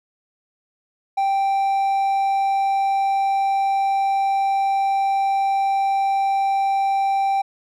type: tone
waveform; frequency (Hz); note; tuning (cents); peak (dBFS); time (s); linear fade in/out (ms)
triangle; 784; G5; 0; -15; 1.17-7.42; 10
effects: none